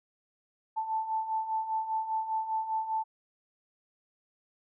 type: beating tone pair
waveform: sine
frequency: 878 / 883 Hz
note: A5 / A5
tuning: -4 / +6 cents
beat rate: 5 Hz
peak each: -36 / -30 dBFS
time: 0.76-3.04 s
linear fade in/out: 20 ms
effects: none